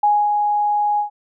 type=tone with ADSR envelope; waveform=sine; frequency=830.6 Hz; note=G#5; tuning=in tune; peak=-11 dBFS; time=0.03-1.1 s; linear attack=6 ms; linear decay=250 ms; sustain=-4 dB; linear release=110 ms; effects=none